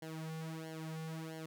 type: tone with flanger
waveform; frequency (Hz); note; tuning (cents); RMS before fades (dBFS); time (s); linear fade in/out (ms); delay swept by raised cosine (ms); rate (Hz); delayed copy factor
sawtooth; 160; D#3; +49; -44; 0.02-1.46; 5; 0.8 to 3.2; 1.5; -0.85
effects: none